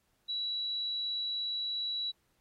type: tone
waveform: sine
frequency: 3919 Hz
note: B7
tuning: 14 cents flat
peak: -32 dBFS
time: 0.28-2.12 s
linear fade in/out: 20 ms
effects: pink hiss -75 dBFS RMS until 2.4 s + AAC 48 kbps